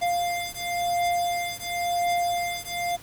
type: beating tone pair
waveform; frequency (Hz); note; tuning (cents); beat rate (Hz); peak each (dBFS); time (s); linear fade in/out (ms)
square; 698.5 / 699.45; F5 / F5; 0 / +2; 0.95; -28; 0.01-2.97; 20
effects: added 109 Hz sine -52 dBFS peak until 3.02 s + pink hiss -47 dBFS RMS until 3.02 s